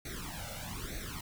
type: noise with flanger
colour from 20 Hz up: pink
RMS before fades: -41 dBFS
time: 0.05-1.21 s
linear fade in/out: 5 ms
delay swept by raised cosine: 0.49 to 1.43 ms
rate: 1.1 Hz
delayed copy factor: +1
effects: none